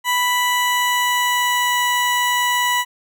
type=tone with pitch glide; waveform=20% pulse; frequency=987.8 to 981.5 Hz; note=B5 to B5; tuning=0 to -11 cents; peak=-11 dBFS; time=0.04-2.85 s; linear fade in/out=50 ms; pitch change=-11 cents; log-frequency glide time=0.21-1.83 s; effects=none